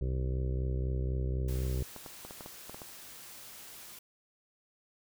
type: harmonic tone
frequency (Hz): 64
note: C2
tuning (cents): -38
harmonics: 1 / 2 / 3 / 4 / 5 / 6 / 7 / 8 / 9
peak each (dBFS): -31 / -35 / -47 / -50 / -48 / -43 / -50 / -50 / -56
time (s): 0.01-1.83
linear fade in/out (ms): 5
type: noise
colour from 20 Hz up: white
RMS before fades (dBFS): -49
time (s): 1.48-3.99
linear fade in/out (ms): 5
type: clicks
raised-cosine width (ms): 1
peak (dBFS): -30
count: 9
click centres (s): 1.963 / 2.062 / 2.25 / 2.309 / 2.408 / 2.461 / 2.696 / 2.745 / 2.818
effects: none